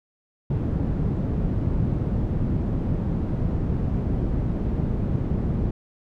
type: low-pass noise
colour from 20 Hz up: white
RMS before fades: -24 dBFS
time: 0.5-5.71 s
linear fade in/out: 5 ms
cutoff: 170 Hz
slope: 12 dB/octave
effects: none